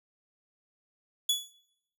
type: tone with exponential decay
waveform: sawtooth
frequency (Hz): 3406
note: G#7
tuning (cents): +43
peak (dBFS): -19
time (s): 1.29-1.54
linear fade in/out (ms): 5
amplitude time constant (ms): 53
effects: noise-tail reverb RT60 0.7 s tail -19 dB re dry